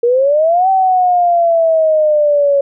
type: exponential two-way sweep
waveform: sine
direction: up then down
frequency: 466.2 to 772 to 556 Hz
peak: -8 dBFS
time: 0.03-2.61 s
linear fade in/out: 5 ms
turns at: 0.69 s
effects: none